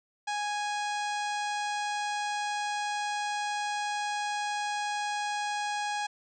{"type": "harmonic tone", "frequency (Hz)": 829, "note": "G#5", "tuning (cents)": -3, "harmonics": [1, 2, 3, 4, 5, 6, 7, 8, 9, 10], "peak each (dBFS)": [-31, -37, -41, -43, -45, -47, -48, -49, -50, -51], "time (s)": [0.27, 6.07], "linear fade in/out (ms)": 10, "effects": []}